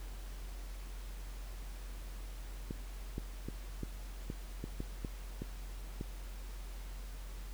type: clicks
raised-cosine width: 3 ms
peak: -26 dBFS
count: 10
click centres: 2.709 / 3.181 / 3.486 / 3.833 / 4.301 / 4.641 / 4.804 / 5.048 / 5.42 / 6.011 s
effects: added 45 Hz sine -42 dBFS peak until 7.53 s + pink hiss -55 dBFS RMS until 7.53 s